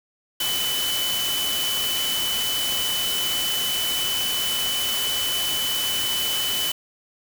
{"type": "tone in noise", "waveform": "sine", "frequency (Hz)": 3000, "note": "F#7", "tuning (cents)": 23, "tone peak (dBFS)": -24, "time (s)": [0.4, 6.72], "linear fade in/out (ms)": 5, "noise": "white", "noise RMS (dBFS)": -27, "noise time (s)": [0.4, 6.72], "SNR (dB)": 0, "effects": []}